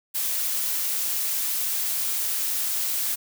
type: noise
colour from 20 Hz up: blue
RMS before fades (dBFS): -26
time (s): 0.14-3.16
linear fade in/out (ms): 20
effects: none